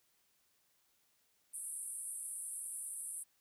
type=band-pass noise; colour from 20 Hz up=pink; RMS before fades=-44 dBFS; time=1.53-3.24 s; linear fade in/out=20 ms; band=8700 to 11000 Hz; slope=96 dB/octave; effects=white hiss -75 dBFS RMS until 3.4 s